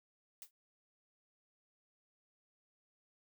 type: noise with exponential decay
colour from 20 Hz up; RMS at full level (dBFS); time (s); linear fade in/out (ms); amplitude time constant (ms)
blue; -45; 0.42-0.51; 1; 19
effects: none